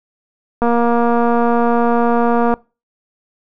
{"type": "click train", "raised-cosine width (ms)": 1, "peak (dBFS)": -3, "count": 454, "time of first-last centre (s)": [0.62, 2.539], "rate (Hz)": 236, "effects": ["noise-tail reverb RT60 0.3 s tail -24 dB re dry"]}